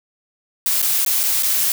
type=noise with dropouts; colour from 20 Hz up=blue; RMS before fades=-18 dBFS; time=0.66-1.72 s; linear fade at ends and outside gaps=1 ms; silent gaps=0.818-0.826 / 1.049-1.062 / 1.232-1.236 / 1.425-1.431 s; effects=none